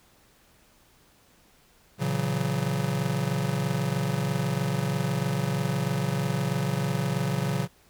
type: chord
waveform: square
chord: F# dominant seventh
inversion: first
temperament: just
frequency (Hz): 115.62 / 138.75 / 166.5 / 185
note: A#2 / C#3 / E3 / F#3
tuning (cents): -14 / +2 / +18 / 0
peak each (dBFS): -33 / -29 / -33 / -32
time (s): 1.98-7.68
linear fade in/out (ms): 50
effects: pink hiss -60 dBFS RMS until 7.89 s